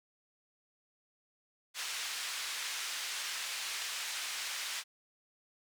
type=band-pass noise; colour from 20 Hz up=pink; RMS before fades=-39 dBFS; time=1.74-4.84 s; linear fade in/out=50 ms; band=1900 to 8100 Hz; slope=12 dB/octave; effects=none